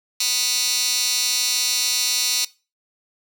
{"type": "tone with high-pass filter", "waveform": "15% pulse", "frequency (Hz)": 246.9, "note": "B3", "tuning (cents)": 0, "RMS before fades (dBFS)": -21, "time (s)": [0.2, 2.45], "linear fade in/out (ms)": 5, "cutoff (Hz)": 4500, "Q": 1.9, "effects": ["noise-tail reverb RT60 0.3 s tail -20 dB re dry"]}